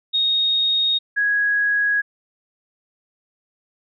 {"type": "tone pair in turn", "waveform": "sine", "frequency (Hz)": [3729, 1661.1], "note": ["A#7", "G#6"], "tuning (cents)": [0, 0], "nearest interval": "octave + major second", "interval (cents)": 1400, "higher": "first", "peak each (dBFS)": -16, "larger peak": "neither", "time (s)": [[0.13, 0.99], [1.16, 2.02]], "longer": "neither", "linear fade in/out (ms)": 20, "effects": []}